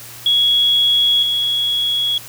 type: tone pair in turn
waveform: sine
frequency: 3340 / 3340 Hz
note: G#7 / G#7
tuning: +9 / +9 cents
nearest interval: unison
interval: 0 cents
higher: neither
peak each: -11 / -15 dBFS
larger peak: first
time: 0.26-1.23 / 1.23-2.18 s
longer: first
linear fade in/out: 2 ms
effects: added 118 Hz sine -44 dBFS peak until 2.28 s + white hiss -36 dBFS RMS until 2.28 s